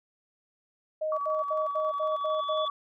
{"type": "tone bursts", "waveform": "sine", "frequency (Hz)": 622.3, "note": "D#5", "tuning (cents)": 0, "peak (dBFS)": -27, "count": 7, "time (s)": [1.01, 2.656], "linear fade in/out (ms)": 10, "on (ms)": 170, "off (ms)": 76}
{"type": "tone with tremolo", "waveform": "sine", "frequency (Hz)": 1139, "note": "C#6", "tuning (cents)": 47, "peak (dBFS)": -28, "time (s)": [1.12, 2.7], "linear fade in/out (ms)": 2, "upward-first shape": "square", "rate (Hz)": 11, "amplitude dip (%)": 30}
{"type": "tone with exponential growth", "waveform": "sine", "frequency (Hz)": 3443, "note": "A7", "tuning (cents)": -38, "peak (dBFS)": -33, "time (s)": [1.34, 2.68], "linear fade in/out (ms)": 2, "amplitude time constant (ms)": 290}
{"effects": []}